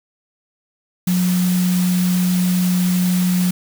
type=tone in noise; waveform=sine; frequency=180.7 Hz; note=F#3; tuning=41 cents flat; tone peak=-14 dBFS; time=1.07-3.51 s; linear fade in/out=5 ms; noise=white; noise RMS=-28 dBFS; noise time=1.07-3.51 s; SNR=+11 dB; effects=none